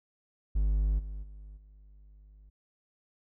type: tone with level steps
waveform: triangle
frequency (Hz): 50.7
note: G#1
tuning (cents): -41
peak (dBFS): -22 / -34 / -42 / -50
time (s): 0.55-2.5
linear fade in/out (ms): 10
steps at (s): 0.98 / 1.22 / 1.56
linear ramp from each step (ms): 20
effects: none